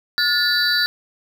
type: tone cluster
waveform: triangle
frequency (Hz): 1437 / 1744 / 3963 / 4591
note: F6 / A6 / B7 / D8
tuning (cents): +49 / -16 / +5 / -40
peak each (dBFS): -20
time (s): 0.18-0.86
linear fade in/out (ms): 0
effects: none